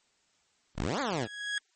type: exponential two-way sweep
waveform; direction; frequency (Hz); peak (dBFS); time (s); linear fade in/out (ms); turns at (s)
10% pulse; up then down; 30.53 to 299.2 to 98.5; -21; 0.75-1.28; 50; 1
type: tone with exponential growth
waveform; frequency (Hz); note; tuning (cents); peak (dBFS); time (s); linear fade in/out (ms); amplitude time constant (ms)
30% pulse; 1661.2; G#6; 0; -25; 0.84-1.58; 1; 160
effects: white hiss -70 dBFS RMS until 1.75 s + MP3 32 kbps